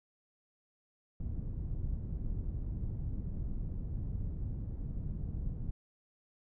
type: low-pass noise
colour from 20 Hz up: pink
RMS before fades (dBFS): -37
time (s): 1.2-5.71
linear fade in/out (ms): 2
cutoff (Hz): 140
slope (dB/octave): 12
effects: none